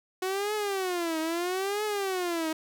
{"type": "tone with vibrato", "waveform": "sawtooth", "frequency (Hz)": 367.4, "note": "F#4", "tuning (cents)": -12, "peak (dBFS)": -24, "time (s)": [0.22, 2.53], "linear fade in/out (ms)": 5, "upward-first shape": "triangle", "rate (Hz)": 0.77, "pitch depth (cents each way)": 270, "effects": []}